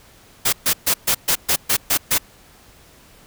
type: noise bursts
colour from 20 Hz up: white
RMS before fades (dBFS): -17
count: 9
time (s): 0.45-2.183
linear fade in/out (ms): 10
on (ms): 77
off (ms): 130
effects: pink hiss -49 dBFS RMS until 3.26 s